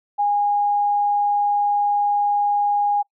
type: tone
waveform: sine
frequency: 820 Hz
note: G#5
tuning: 22 cents flat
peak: -16 dBFS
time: 0.18-3.03 s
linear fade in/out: 20 ms
effects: noise-tail reverb RT60 0.1 s tail -24 dB re dry